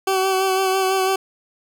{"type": "tone with vibrato", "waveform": "20% pulse", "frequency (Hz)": 380.5, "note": "F#4", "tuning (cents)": 48, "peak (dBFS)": -12, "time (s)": [0.07, 1.16], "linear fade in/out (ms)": 5, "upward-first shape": "sine", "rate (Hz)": 6, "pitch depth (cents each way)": 24, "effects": []}